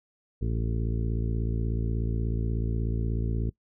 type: harmonic tone with a mistuned harmonic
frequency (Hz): 56.5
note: A1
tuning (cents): +47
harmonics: 1 / 2 / 3 / 4 / 5 / 6 / 7 / 8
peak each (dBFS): -28 / -30 / -38 / -37 / -43 / -41 / -44 / -44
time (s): 0.41-3.5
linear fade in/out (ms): 10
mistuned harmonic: 8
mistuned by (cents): -33
effects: noise-tail reverb RT60 0.1 s tail -21 dB re dry